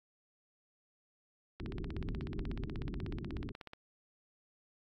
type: low-pass noise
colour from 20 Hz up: pink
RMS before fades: -40 dBFS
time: 1.6-3.52 s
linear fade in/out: 10 ms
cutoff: 410 Hz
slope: 96 dB/octave
type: click train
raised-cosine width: 0.3 ms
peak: -30 dBFS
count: 36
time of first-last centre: 1.6-3.734 s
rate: 16.4 Hz
effects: AAC 64 kbps